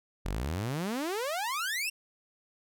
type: exponential sweep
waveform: sawtooth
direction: up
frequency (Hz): 41.24 to 2791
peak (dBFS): -27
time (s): 0.25-1.9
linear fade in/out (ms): 10
effects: none